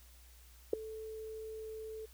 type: tone with ADSR envelope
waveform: sine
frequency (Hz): 438.9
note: A4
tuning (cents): -4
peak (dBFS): -21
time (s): 0.73-2.06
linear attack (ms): 4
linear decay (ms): 5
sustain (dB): -21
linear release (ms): 11
effects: added 60 Hz sine -57 dBFS peak until 2.13 s + white hiss -63 dBFS RMS until 2.13 s